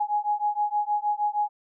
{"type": "beating tone pair", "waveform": "sine", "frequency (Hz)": [830.6, 837], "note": ["G#5", "G#5"], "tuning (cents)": [0, 13], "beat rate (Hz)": 6.4, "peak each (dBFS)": -26, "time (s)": [0, 1.49], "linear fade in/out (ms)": 10, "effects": []}